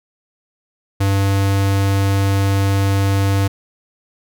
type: tone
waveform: square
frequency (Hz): 98.3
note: G2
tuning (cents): +5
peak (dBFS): -14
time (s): 1-3.48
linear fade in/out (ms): 10
effects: none